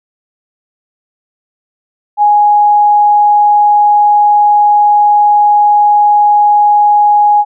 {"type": "tone", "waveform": "sine", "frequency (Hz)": 830.6, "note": "G#5", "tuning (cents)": 0, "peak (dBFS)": -4, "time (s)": [2.17, 7.45], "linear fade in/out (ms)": 50, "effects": []}